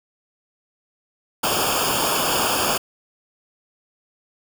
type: noise with comb filter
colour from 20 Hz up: pink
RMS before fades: -21 dBFS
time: 1.43-2.78 s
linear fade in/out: 10 ms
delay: 0.5 ms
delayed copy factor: -1
effects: none